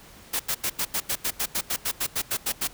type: noise bursts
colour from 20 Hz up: white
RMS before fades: -26 dBFS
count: 16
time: 0.33-2.676 s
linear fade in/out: 10 ms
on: 66 ms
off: 86 ms
effects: pink hiss -49 dBFS RMS until 2.73 s